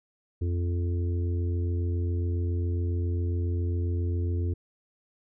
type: harmonic tone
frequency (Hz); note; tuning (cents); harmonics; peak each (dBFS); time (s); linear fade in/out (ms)
87.31; F2; 0; 1 / 3 / 4 / 5; -25 / -39 / -38 / -43; 0.41-4.54; 10
effects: none